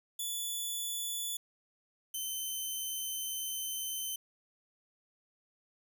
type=tone pair in turn; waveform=10% pulse; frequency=3450 / 3074 Hz; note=A7 / G7; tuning=-35 / -35 cents; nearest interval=major second; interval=200 cents; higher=first; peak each=-27 dBFS; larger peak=neither; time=0.19-1.37 / 2.14-4.16 s; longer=second; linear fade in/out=5 ms; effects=none